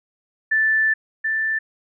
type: tone pair in turn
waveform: sine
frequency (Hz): 1760 / 1767.7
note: A6 / A6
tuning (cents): 0 / +8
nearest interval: unison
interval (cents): 8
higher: second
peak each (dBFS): -15 / -19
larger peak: first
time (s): 0.51-0.94 / 1.24-1.59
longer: first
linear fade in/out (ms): 10
effects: none